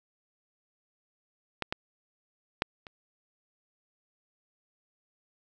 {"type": "clicks", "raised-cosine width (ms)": 0.3, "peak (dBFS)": [-14, -14, -9, -28], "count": 4, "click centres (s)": [1.623, 1.725, 2.621, 2.868], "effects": []}